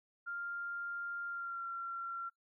sine tone with pitch glide, 1396.9 to 1368.9 Hz, F6 to F6, 0 to -35 cents, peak -38 dBFS, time 0.26-2.3 s, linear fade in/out 20 ms, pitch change -35 cents, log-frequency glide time 1.27-1.65 s, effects noise-tail reverb RT60 0.1 s tail -23 dB re dry

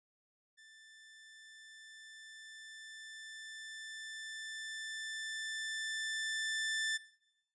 sawtooth tone with level ramp, 1769 Hz, A6, 9 cents sharp, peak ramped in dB -54 to -29 dBFS, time 0.57-6.98 s, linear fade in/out 20 ms, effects noise-tail reverb RT60 0.9 s tail -20 dB re dry + resampled to 22050 Hz

